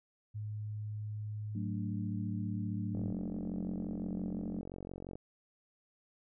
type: tone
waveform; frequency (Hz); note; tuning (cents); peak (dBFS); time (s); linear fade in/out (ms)
sine; 106; G#2; +36; -37; 0.34-3.13; 20
type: chord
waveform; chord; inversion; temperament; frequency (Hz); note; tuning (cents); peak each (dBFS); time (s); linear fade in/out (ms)
sine; D major; first; equal; 185 / 220 / 293.7; F#3 / A3 / D4; 0 / 0 / 0; -39 / -40 / -44; 1.55-4.61; 5
type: click train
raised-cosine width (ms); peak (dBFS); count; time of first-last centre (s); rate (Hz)
2; -31; 102; 2.95-5.155; 45.8
effects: none